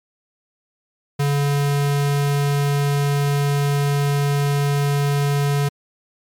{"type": "tone", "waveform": "square", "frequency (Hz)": 142.6, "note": "C#3", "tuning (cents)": 49, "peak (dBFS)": -17, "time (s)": [1.19, 5.69], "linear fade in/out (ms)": 10, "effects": ["MP3 96 kbps"]}